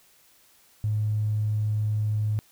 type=tone with tanh clipping; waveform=triangle; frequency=106.6 Hz; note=G#2; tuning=46 cents sharp; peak=-22 dBFS; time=0.84-2.39 s; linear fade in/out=0 ms; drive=2 dB; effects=white hiss -59 dBFS RMS until 2.51 s